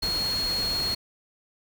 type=tone in noise; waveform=sine; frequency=4300 Hz; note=C8; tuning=47 cents sharp; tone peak=-25 dBFS; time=0.02-0.95 s; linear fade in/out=10 ms; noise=pink; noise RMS=-34 dBFS; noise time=0.02-0.95 s; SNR=+6 dB; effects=none